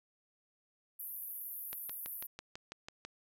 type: band-pass noise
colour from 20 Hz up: white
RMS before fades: -44 dBFS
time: 0.99-2.27 s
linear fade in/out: 10 ms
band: 11000 to 15000 Hz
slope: 96 dB/octave
type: click train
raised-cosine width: 0.2 ms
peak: -27 dBFS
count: 9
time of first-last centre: 1.73-3.05 s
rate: 6.06 Hz
effects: none